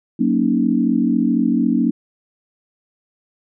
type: chord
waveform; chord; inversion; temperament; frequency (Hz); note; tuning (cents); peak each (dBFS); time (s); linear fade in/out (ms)
sine; D# minor seventh; first; equal; 185 / 233.1 / 277.2 / 311.1; F#3 / A#3 / C#4 / D#4; 0 / 0 / 0 / 0; -22 / -17 / -19 / -22; 0.19-1.91; 10
effects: none